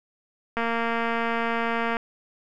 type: click train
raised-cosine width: 0.5 ms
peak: -12 dBFS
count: 324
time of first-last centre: 0.57-1.968 s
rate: 231 Hz
effects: none